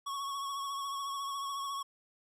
square tone with vibrato, 1108.7 Hz, C#6, in tune, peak -36 dBFS, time 0.06-1.83 s, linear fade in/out 10 ms, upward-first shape triangle, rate 14 Hz, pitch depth 39 cents each way, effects low-pass 12000 Hz 12 dB/octave

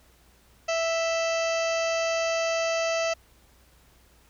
harmonic tone with a mistuned harmonic, 659.3 Hz, E5, in tune, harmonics 1 / 2 / 3 / 4 / 5 / 6 / 7 / 8 / 9 / 10, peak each -25 / -34 / -36 / -33 / -40 / -45 / -39 / -43 / -40 / -41 dBFS, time 0.68-3.14 s, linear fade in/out 10 ms, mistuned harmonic 5, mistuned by -86 cents, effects added 60 Hz sine -60 dBFS peak until 4.29 s + pink hiss -60 dBFS RMS until 4.29 s

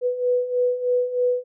sine beating tone pair, 492.4 / 495.6 Hz, B4 / B4, -5 / +6 cents, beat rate 3.2 Hz, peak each -25 / -20 dBFS, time 0.01-1.44 s, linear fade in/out 50 ms, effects none

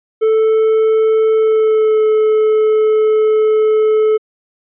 triangle tone with pitch glide, 440 to 432.7 Hz, A4 to A4, 0 to -29 cents, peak -7 dBFS, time 0.21-4.18 s, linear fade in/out 20 ms, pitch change -29 cents, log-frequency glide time 1.34-2.04 s, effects resampled to 8000 Hz

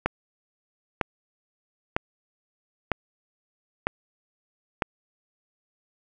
click train, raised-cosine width 0.5 ms, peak -7 dBFS, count 6, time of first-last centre 0.06-4.822 s, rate 1.05 Hz, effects none

